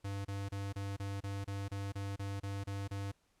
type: tone bursts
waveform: square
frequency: 99.2 Hz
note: G2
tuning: 21 cents sharp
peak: -38 dBFS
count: 13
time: 0.04-3.118 s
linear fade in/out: 10 ms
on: 210 ms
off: 29 ms
effects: pink hiss -75 dBFS RMS until 3.4 s + low-pass 11000 Hz 12 dB/octave